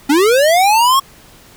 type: linear sweep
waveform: square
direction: up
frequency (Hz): 268.9 to 1108.7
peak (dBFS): -9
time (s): 0.09-1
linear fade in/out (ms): 10
effects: pink hiss -43 dBFS RMS until 1.56 s